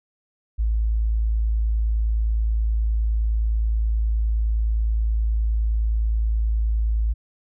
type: tone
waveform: sine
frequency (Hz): 54.8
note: A1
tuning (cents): -6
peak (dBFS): -18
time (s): 0.58-7.14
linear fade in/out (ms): 20
effects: none